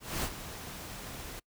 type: noise with ADSR envelope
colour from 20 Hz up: pink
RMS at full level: -32 dBFS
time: 0-1.4 s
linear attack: 230 ms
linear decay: 62 ms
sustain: -11 dB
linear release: 12 ms
effects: noise-tail reverb RT60 0.1 s tail -25 dB re dry